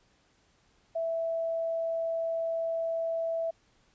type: tone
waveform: sine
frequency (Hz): 659.3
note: E5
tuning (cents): 0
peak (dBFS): -28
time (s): 0.95-3.51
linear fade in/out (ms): 10
effects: pink hiss -67 dBFS RMS until 3.94 s + resampled to 16000 Hz